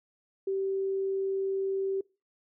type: tone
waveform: sine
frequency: 387.5 Hz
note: G4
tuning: 20 cents flat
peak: -27 dBFS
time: 0.47-2.01 s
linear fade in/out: 5 ms
effects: noise-tail reverb RT60 0.3 s tail -24 dB re dry